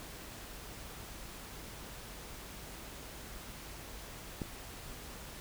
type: click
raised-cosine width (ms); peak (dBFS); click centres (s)
3; -23; 4.418
effects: added 50 Hz sine -54 dBFS peak until 5.4 s + pink hiss -48 dBFS RMS until 5.4 s